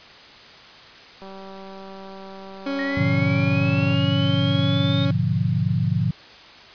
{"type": "click train", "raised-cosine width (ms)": 1, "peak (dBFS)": -27, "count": 527, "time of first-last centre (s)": [1.22, 3.945], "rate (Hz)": 193}
{"type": "tone", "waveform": "30% pulse", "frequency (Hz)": 277.2, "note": "C#4", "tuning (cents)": 0, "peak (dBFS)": -21, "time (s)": [2.66, 5.11], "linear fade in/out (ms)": 5}
{"type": "linear sweep", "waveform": "sine", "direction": "up", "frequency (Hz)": [1864.7, 3696], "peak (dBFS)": -28, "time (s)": [2.79, 5.05], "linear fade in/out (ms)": 0}
{"type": "chord", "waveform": "sine", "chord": "G# diminished seventh", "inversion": "none", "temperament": "equal", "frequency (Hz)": [103.83, 123.47, 146.83, 174.61], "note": ["G#2", "B2", "D3", "F3"], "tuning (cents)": [0, 0, 0, 0], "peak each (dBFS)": -24, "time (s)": [2.97, 6.11], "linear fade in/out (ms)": 5}
{"effects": ["white hiss -44 dBFS RMS until 6.74 s", "resampled to 11025 Hz"]}